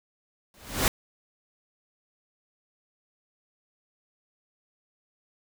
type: noise with exponential growth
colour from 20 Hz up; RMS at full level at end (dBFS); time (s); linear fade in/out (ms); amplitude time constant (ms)
pink; -19; 0.54-0.88; 1; 73
effects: none